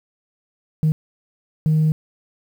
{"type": "tone bursts at uneven times", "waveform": "sine", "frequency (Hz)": 155.8, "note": "D#3", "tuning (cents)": 3, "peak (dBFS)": -12, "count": 2, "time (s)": [[0.83, 0.92], [1.66, 1.92]], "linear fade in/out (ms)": 0, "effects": ["tanh soft clip ceiling -11 dBFS", "8-bit"]}